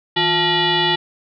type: tone with frequency modulation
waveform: sine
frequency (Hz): 1900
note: A#6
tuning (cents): +33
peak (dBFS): -14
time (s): 0.16-0.96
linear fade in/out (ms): 10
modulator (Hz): 515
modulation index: 3.5
effects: none